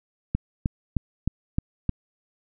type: click train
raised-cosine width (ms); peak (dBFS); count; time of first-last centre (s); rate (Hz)
5; -10; 6; 0.35-1.893; 3.24
effects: none